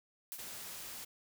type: noise with exponential decay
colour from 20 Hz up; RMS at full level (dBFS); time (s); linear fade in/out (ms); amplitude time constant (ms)
blue; -40; 0.32-0.54; 0; 46
type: noise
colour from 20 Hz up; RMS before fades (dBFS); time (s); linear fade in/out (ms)
white; -46; 0.38-1.05; 10
effects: none